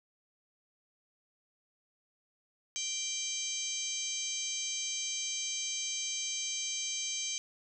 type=harmonic tone; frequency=785 Hz; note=G5; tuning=2 cents sharp; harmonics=3 / 4 / 5 / 6 / 7 / 8 / 9 / 10; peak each=-44 / -40 / -45 / -46 / -46 / -36 / -49 / -48 dBFS; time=2.76-7.38 s; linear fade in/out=0 ms; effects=none